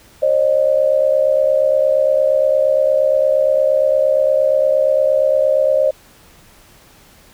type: tone pair together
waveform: sine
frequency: 538.4 / 607 Hz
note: C5 / D#5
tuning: +49 / -43 cents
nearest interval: major second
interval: 208 cents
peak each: -14 dBFS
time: 0.22-5.91 s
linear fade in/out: 10 ms
effects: pink hiss -47 dBFS RMS until 7.33 s